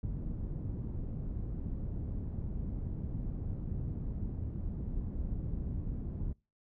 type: low-pass noise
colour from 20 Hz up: pink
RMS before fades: -37 dBFS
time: 0.03-6.33 s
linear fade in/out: 2 ms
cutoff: 190 Hz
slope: 12 dB/octave
effects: noise-tail reverb RT60 0.3 s tail -25 dB re dry